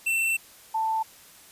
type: tone pair in turn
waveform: square / sine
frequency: 2688 / 885.2 Hz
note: E7 / A5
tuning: +33 / +10 cents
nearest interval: octave + perfect fifth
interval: 1923 cents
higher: first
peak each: -23 dBFS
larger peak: neither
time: 0.06-0.37 / 0.74-1.03 s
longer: first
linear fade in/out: 10 ms
effects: white hiss -51 dBFS RMS until 1.51 s + resampled to 32000 Hz